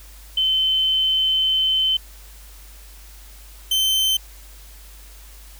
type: tone pair in turn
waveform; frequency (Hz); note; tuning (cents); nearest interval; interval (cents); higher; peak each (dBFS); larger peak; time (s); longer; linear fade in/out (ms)
sine / 40% pulse; 3068 / 3091; G7 / G7; -38 / -25; unison; 13; second; -16; neither; 0.37-1.97 / 3.71-4.17; first; 5
effects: added 50 Hz sine -41 dBFS peak until 5.59 s + white hiss -47 dBFS RMS until 5.59 s